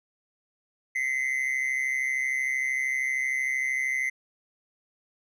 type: tone with amplitude modulation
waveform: triangle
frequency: 2057 Hz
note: C7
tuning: 30 cents flat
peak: -20 dBFS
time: 0.95-4.1 s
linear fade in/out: 10 ms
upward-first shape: sine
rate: 133 Hz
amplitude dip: 75%
effects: none